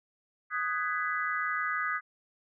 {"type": "chord", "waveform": "sine", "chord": "G# minor seventh", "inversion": "second", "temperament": "just", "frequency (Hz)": [1245.9, 1495.1, 1661.2, 1993.5], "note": ["D#6", "F#6", "G#6", "B6"], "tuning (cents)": [2, 18, 0, 16], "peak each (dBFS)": [-32, -35, -35, -36], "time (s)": [0.5, 2.01], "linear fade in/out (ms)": 50, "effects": []}